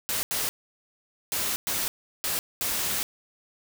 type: noise bursts at uneven times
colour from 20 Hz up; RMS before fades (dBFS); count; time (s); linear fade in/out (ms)
white; -28; 6; 0.09-0.23 / 0.31-0.49 / 1.32-1.56 / 1.67-1.88 / 2.24-2.39 / 2.61-3.03; 0
effects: none